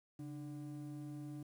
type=ring-modulated tone; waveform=triangle; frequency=220 Hz; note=A3; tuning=in tune; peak=-39 dBFS; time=0.19-1.43 s; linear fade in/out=5 ms; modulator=79.5 Hz; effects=11-bit